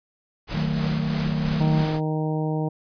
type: noise with tremolo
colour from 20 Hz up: pink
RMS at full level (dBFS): -31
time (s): 0.47-2.01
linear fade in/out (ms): 50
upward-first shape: sine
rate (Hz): 3.1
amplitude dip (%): 40
type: chord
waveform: triangle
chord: D# diminished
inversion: none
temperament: just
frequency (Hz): 155.56 / 186.68 / 224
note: D#3 / F#3 / A3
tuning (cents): 0 / +16 / +31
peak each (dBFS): -22 / -27 / -26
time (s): 0.52-1.86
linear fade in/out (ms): 50
type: harmonic tone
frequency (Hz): 155.56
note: D#3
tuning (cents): 0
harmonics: 1 / 2 / 3 / 4 / 5 / 6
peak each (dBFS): -24 / -29 / -31 / -35 / -35 / -38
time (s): 1.6-2.69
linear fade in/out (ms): 10
effects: resampled to 11025 Hz